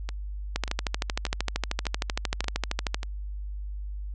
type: two click trains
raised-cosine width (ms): 0.2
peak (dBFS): -9 / -17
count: 32 / 6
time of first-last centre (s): 0.56-2.945 / 0.09-3.031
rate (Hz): 13 / 1.7
effects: added 50 Hz sine -32 dBFS peak until 4.14 s + resampled to 22050 Hz